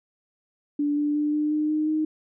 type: tone with pitch steps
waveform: sine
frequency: 291.4 / 294.4 / 297.5 / 300.6 / 303.8 / 306.9 / 310.2 Hz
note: D4 / D4 / D4 / D4 / D#4 / D#4 / D#4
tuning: -13 / +4 / +22 / +40 / -41 / -24 / -5 cents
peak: -21 dBFS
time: 0.79-2.05 s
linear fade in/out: 5 ms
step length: 180 ms
effects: none